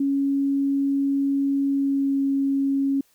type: tone with pitch glide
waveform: sine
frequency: 277.2 to 274.8 Hz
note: C#4 to C#4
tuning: 0 to -15 cents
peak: -19 dBFS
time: 0-3.01 s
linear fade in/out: 5 ms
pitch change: -15 cents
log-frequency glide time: 1.67-2.22 s
effects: white hiss -62 dBFS RMS until 3.14 s